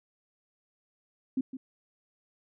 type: tone with echo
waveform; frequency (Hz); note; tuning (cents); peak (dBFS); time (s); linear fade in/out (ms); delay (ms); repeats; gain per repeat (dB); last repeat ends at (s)
sine; 261.6; C4; 0; -25; 1.37-1.41; 5; 160; 1; -11; 1.57
effects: none